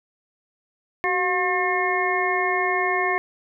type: harmonic tone with a mistuned harmonic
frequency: 358.7 Hz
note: F4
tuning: 46 cents sharp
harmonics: 1 / 2 / 3 / 5 / 6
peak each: -26 / -26 / -26 / -26 / -26 dBFS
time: 1.04-3.18 s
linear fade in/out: 0 ms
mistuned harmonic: 1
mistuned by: +80 cents
effects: none